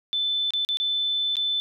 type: tone with dropouts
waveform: sine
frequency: 3520 Hz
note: A7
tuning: in tune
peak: -22 dBFS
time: 0.13-1.6 s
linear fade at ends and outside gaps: 0 ms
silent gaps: 0.506-0.536 / 0.649-0.689 / 0.771-0.8 / 1.356-1.368 s
effects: none